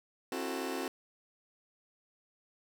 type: chord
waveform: sawtooth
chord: F# half-diminished seventh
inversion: second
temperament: just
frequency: 266.4 / 333 / 370 / 444 Hz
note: C4 / E4 / F#4 / A4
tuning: +31 / +18 / 0 / +16 cents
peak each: -35 / -38 / -35 / -38 dBFS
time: 0.32-0.88 s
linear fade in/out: 2 ms
effects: none